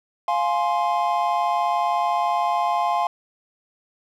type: chord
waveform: triangle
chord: F minor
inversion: none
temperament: just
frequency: 698.5 / 838.1 / 1047.7 Hz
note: F5 / Ab5 / C6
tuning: 0 / +16 / +2 cents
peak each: -21 / -22 / -22 dBFS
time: 0.28-3.07 s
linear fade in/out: 2 ms
effects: none